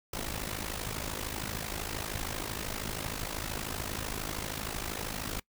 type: noise with amplitude modulation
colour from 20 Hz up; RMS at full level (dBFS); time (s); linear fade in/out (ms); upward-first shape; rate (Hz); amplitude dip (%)
pink; -33; 0.13-5.4; 5; sine; 52.9; 80
effects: noise-tail reverb RT60 0.1 s tail -23 dB re dry